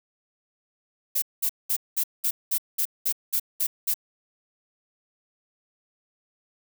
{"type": "noise bursts", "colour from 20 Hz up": "violet", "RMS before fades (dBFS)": -24, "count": 11, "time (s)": [1.15, 3.942], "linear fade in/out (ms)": 10, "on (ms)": 72, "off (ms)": 200, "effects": []}